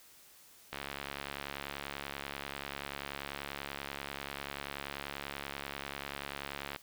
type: click train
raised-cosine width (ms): 0.3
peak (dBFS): -22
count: 425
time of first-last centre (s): 0.73-6.761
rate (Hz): 70.3
effects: white hiss -59 dBFS RMS until 6.82 s

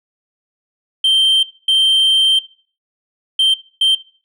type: tone bursts at uneven times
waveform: sine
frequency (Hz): 3136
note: G7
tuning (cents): 0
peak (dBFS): -7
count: 4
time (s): 1.04-1.43 / 1.68-2.39 / 3.39-3.54 / 3.81-3.95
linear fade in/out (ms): 5
effects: noise-tail reverb RT60 0.4 s tail -18 dB re dry + tanh soft clip ceiling -9 dBFS

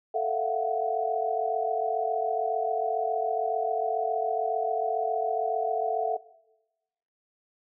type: tone cluster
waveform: sine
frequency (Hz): 442.4 / 660 / 695 / 742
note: A4 / E5 / F5 / F#5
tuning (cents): +9 / +2 / -9 / +5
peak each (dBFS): -30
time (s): 0.14-6.17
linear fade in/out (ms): 10
effects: noise-tail reverb RT60 1.0 s tail -19 dB re dry

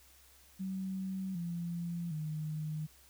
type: tone with pitch steps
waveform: sine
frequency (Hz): 190 / 171.24 / 154.33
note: F#3 / F3 / D#3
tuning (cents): +46 / -34 / -14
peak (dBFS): -35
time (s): 0.59-2.87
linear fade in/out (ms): 20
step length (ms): 760
effects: added 66 Hz sine -65 dBFS peak until 3.09 s + white hiss -62 dBFS RMS until 3.09 s

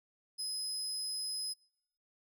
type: tone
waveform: 30% pulse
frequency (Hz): 5060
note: D#8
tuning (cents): +28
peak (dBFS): -32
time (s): 0.38-1.54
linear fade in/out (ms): 20
effects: noise-tail reverb RT60 0.8 s tail -26 dB re dry

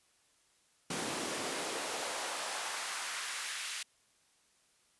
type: noise with high-pass filter sweep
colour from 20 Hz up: pink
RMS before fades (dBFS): -38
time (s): 0.9-3.83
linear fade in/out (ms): 5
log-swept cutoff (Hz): 220 to 2200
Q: 1.1
effects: white hiss -70 dBFS RMS until 4.99 s + resampled to 24000 Hz

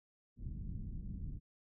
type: low-pass noise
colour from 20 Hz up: pink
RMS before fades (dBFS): -43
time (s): 0.36-1.4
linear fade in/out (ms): 50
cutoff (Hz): 210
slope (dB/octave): 24
effects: none

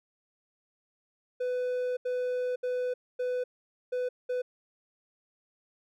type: tone bursts at uneven times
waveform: triangle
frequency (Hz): 499.2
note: B4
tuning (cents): +19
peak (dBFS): -26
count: 6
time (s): 1.4-1.97 / 2.05-2.56 / 2.63-2.94 / 3.19-3.44 / 3.92-4.09 / 4.29-4.42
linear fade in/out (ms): 10
effects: none

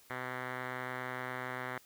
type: tone with low-pass filter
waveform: 5% pulse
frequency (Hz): 127.1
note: C3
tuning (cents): -50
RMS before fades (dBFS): -40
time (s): 0.1-1.78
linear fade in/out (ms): 2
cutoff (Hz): 2100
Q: 3.6
effects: white hiss -62 dBFS RMS until 1.85 s

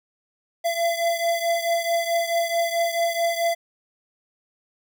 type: beating tone pair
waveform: square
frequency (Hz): 676 / 680.6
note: E5 / F5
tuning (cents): +43 / -45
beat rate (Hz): 4.6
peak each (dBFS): -23 / -27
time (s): 0.64-3.55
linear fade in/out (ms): 20
effects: none

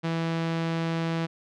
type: tone with low-pass filter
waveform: sawtooth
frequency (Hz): 164.81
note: E3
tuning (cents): 0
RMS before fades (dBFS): -28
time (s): 0.03-1.27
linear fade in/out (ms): 20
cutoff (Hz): 3900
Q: 0.89
effects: none

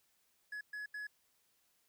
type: tone bursts at uneven times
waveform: triangle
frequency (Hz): 1691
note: G#6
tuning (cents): +31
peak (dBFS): -39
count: 3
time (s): 0.52-0.61 / 0.73-0.86 / 0.94-1.07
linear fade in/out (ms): 5
effects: white hiss -75 dBFS RMS until 1.88 s

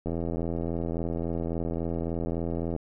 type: click train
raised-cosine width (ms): 2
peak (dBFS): -18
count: 227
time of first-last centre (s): 0.06-2.763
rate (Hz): 83.6
effects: none

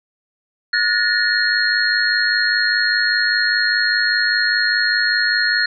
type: tone cluster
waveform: sine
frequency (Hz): 1452 / 1745 / 1850 / 4276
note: F#6 / A6 / A#6 / C8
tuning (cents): -33 / -15 / -14 / +37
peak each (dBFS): -20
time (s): 0.73-5.66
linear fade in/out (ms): 5
effects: none

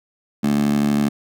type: tone with high-pass filter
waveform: 15% pulse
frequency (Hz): 72.3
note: D2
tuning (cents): -27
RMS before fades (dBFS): -18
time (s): 0.43-1.09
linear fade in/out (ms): 10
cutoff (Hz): 210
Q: 3.3
effects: none

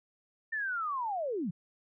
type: linear sweep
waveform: sine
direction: down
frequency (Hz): 1812 to 148.1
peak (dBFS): -31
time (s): 0.52-1.51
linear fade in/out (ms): 10
effects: none

